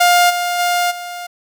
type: tone with level steps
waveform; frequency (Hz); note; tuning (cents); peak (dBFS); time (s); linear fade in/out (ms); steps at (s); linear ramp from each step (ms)
sawtooth; 706; F5; +19; -5 / -13 / -10 / -22; 0-1.27; 10; 0.29 / 0.58 / 0.9; 20
effects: none